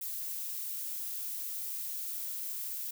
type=noise; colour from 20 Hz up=violet; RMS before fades=-38 dBFS; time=0.01-2.91 s; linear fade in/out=5 ms; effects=none